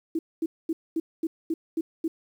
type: tone bursts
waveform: sine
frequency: 325.1 Hz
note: E4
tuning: 24 cents flat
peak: -23 dBFS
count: 8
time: 0.15-2.08 s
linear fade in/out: 5 ms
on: 40 ms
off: 230 ms
effects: 9-bit